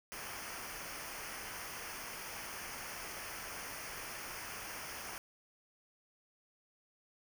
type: noise with comb filter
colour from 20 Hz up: pink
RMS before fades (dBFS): -45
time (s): 0.12-5.18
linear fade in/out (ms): 0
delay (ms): 0.26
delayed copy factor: -0.75
effects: none